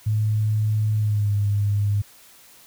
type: tone with pitch glide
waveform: sine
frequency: 107.4 to 102.2 Hz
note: A2 to G#2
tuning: -41 to -27 cents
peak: -18 dBFS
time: 0.06-2.02 s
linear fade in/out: 10 ms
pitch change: -86 cents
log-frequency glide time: 0.96-1.32 s
effects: white hiss -50 dBFS RMS until 2.66 s